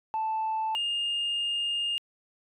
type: tone pair in turn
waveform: sine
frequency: 879 / 2827 Hz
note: A5 / F7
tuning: -2 / +20 cents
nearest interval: octave + minor sixth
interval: 2022 cents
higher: second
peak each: -25 dBFS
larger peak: neither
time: 0.14-0.75 / 0.75-1.98 s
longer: second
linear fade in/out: 0 ms
effects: tanh soft clip ceiling -24 dBFS